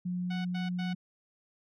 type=tone; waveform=sine; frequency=179.3 Hz; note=F3; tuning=46 cents sharp; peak=-30 dBFS; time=0.05-0.95 s; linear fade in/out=10 ms
type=tone bursts; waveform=10% pulse; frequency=740 Hz; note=F#5; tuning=in tune; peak=-30 dBFS; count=3; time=0.3-0.934 s; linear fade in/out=10 ms; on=150 ms; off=92 ms
effects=low-pass 4000 Hz 12 dB/octave + MP3 64 kbps